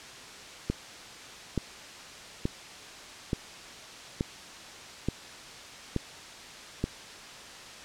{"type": "click train", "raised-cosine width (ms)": 3, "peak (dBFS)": -14, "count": 8, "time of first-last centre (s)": [0.7, 6.84], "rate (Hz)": 1.14, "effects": ["white hiss -45 dBFS RMS until 7.84 s", "low-pass 6000 Hz 12 dB/octave"]}